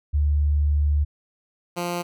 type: tone pair in turn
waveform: sine / 10% pulse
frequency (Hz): 73.42 / 174.62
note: D2 / F3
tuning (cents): 0 / 0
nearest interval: octave + minor third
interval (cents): 1500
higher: second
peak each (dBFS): -17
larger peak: neither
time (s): 0.13-1.05 / 1.76-2.03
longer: first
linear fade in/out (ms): 20
effects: none